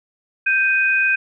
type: tone pair together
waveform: sine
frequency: 1568 / 2493 Hz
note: G6 / D#7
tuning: 0 / +3 cents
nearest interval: minor sixth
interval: 803 cents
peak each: -17 dBFS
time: 0.46-1.16 s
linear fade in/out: 10 ms
effects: none